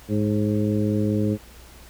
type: harmonic tone with a mistuned harmonic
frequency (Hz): 104.8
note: G#2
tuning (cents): +16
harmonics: 1 / 2 / 3 / 4 / 5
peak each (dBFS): -24 / -23 / -26 / -29 / -32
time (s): 0.08-1.38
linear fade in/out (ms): 50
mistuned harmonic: 5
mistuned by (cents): +29
effects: added 60 Hz sine -47 dBFS peak until 1.89 s + pink hiss -48 dBFS RMS until 1.89 s